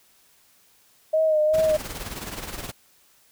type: tone with vibrato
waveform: sine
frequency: 622.3 Hz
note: D#5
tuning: in tune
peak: -17 dBFS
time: 1.13-1.77 s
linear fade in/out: 10 ms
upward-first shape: sine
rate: 2.6 Hz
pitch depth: 40 cents each way
type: noise with tremolo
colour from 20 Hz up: pink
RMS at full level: -32 dBFS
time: 1.53-2.72 s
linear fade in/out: 20 ms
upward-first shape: sine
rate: 19 Hz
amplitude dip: 60%
effects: white hiss -59 dBFS RMS until 3.31 s